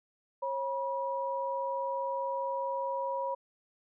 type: tone pair together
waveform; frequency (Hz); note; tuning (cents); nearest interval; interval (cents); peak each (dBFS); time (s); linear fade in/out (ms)
sine; 543 / 967.5; C#5 / B5; -36 / -36; minor seventh; 1000; -34 / -33; 0.42-3.35; 10
effects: none